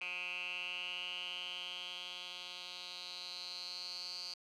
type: tone with band-pass filter sweep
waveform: 10% pulse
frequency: 179.4 Hz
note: F3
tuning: 47 cents sharp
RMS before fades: -44 dBFS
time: 0.01-4.34 s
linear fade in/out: 5 ms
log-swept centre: 2500 to 4600 Hz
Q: 7.9
effects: none